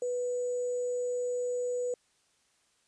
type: tone with sample-and-hold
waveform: sine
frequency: 493.9 Hz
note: B4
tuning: in tune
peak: -29 dBFS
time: 0.02-1.94 s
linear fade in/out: 2 ms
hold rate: 7350 Hz
effects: white hiss -70 dBFS RMS until 2.87 s + resampled to 22050 Hz